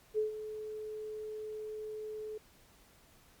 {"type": "tone with ADSR envelope", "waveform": "sine", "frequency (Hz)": 430, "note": "A4", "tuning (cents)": -40, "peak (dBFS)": -27, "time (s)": [0.14, 2.38], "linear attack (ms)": 41, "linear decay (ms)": 130, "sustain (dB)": -12, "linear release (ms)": 6, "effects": ["pink hiss -63 dBFS RMS until 3.4 s", "Opus 48 kbps"]}